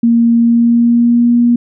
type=tone with pitch glide; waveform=sine; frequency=233.1 to 238.8 Hz; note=A#3 to A#3; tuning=0 to +42 cents; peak=-6 dBFS; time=0.03-1.56 s; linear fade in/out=5 ms; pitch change=+42 cents; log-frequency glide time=0.37-1.35 s; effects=none